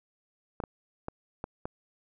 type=clicks; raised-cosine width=1 ms; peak=-20 dBFS; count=5; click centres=0.602 / 0.638 / 1.084 / 1.441 / 1.655 s; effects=none